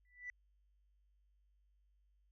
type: tone with exponential growth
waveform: sine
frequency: 1975.5 Hz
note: B6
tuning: in tune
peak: -39 dBFS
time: 0.05-0.3 s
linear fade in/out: 1 ms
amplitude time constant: 54 ms
effects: tanh soft clip ceiling -38 dBFS + added 50 Hz sine -70 dBFS peak until 2.31 s